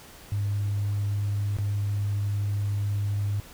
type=tone with dropouts; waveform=sine; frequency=101.8 Hz; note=G#2; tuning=34 cents flat; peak=-23 dBFS; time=0.32-3.4 s; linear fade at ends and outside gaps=0 ms; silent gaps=1.567-1.586 s; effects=tanh soft clip ceiling -20 dBFS + pink hiss -48 dBFS RMS until 3.53 s